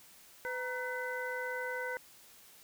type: harmonic tone with a mistuned harmonic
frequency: 503 Hz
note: B4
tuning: 32 cents sharp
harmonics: 1 / 2 / 3 / 4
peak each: -39 / -43 / -39 / -43 dBFS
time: 0.45-1.97 s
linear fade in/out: 0 ms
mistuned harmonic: 2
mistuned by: -110 cents
effects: white hiss -58 dBFS RMS until 2.63 s